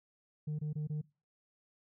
sine tone bursts, 151.3 Hz, D#3, 48 cents flat, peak -31 dBFS, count 4, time 0.47-1.016 s, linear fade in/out 10 ms, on 120 ms, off 22 ms, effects noise-tail reverb RT60 0.3 s tail -23 dB re dry + tanh soft clip ceiling -33 dBFS

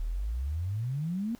sine exponential sweep, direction up, 36.71 to 241.2 Hz, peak -29 dBFS, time 0-1.35 s, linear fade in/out 0 ms, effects pink hiss -59 dBFS RMS until 1.39 s

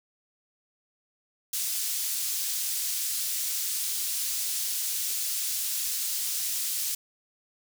pink high-pass noise, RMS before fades -30 dBFS, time 1.53-6.95 s, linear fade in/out 5 ms, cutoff 5600 Hz, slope 12 dB/octave, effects none

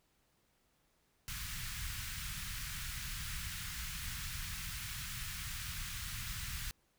pink band-stop noise, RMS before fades -42 dBFS, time 1.28-6.71 s, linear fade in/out 0 ms, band 150 to 1400 Hz, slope 24 dB/octave, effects pink hiss -75 dBFS RMS until 6.98 s

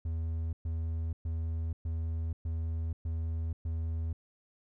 triangle tone bursts, 81.4 Hz, E2, 21 cents flat, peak -29 dBFS, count 7, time 0.05-4.13 s, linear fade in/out 5 ms, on 480 ms, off 120 ms, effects none

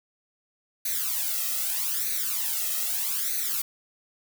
blue noise with flanger, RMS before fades -28 dBFS, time 0.85-3.62 s, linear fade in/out 5 ms, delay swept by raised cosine 0.48 to 1.58 ms, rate 0.8 Hz, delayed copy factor +0.95, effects none

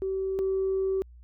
sine tone pair in turn, 383.2 / 383.2 Hz, G4 / G4, -39 / -39 cents, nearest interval unison, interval 0 cents, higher neither, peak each -26 / -23 dBFS, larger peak second, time 0.02-0.39 / 0.39-1.02 s, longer second, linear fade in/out 0 ms, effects tanh soft clip ceiling -20 dBFS + added 60 Hz sine -47 dBFS peak until 1.23 s

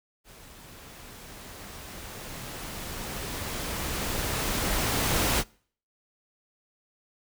pink noise with level ramp, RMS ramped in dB -50 to -24 dBFS, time 0.24-5.44 s, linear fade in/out 50 ms, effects noise-tail reverb RT60 0.5 s tail -25 dB re dry

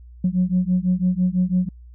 sine beating tone pair, 179.2 / 185.2 Hz, F3 / F#3, +45 / +2 cents, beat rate 6 Hz, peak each -19 dBFS, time 0.24-1.69 s, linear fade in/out 5 ms, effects tanh soft clip ceiling -11 dBFS + added 60 Hz sine -40 dBFS peak until 1.94 s

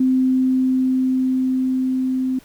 sine tone with level ramp, 258.9 Hz, C4, 18 cents flat, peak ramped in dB -13 to -18 dBFS, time 0-2.39 s, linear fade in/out 5 ms, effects pink hiss -50 dBFS RMS until 2.44 s

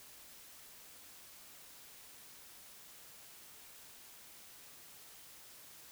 silence, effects white hiss -56 dBFS RMS until 5.91 s

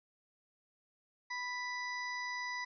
harmonic tone, 987.8 Hz, B5, in tune, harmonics 1 / 2 / 4 / 5 / 6, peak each -42 / -39 / -54 / -49 / -55 dBFS, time 1.3-2.65 s, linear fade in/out 10 ms, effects none

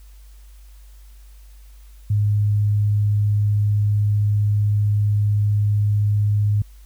sine tone, 103.83 Hz, G#2, in tune, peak -15 dBFS, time 2.1-6.62 s, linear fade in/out 5 ms, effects added 50 Hz sine -41 dBFS peak until 6.85 s + white hiss -57 dBFS RMS until 6.85 s

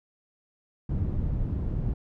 white low-pass noise, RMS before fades -28 dBFS, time 0.89-1.94 s, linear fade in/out 5 ms, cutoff 110 Hz, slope 12 dB/octave, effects none

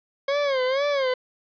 40% pulse tone with vibrato, 543 Hz, C#5, 36 cents flat, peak -20 dBFS, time 0.28-1.14 s, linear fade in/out 5 ms, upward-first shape sine, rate 2.1 Hz, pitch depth 120 cents each way, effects resampled to 11025 Hz + 8-bit

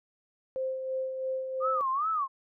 sine tone with tremolo, 523.3 Hz, C5, in tune, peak -28 dBFS, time 0.56-1.81 s, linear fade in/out 0 ms, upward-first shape sine, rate 3 Hz, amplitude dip 45%
sine tone with vibrato, 1172 Hz, D6, 4 cents flat, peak -26 dBFS, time 1.6-2.28 s, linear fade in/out 50 ms, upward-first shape sine, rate 2.5 Hz, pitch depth 200 cents each way
effects none

